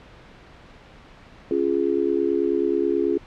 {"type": "chord", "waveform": "sine", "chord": "Db major", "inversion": "none", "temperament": "just", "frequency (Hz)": [277.2, 346.5, 415.8], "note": ["Db4", "F4", "Ab4"], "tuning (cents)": [0, -14, 2], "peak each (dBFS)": [-26, -22, -23], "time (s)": [1.51, 3.18], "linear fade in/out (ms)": 2, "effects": ["pink hiss -47 dBFS RMS until 3.26 s", "low-pass 3000 Hz 12 dB/octave"]}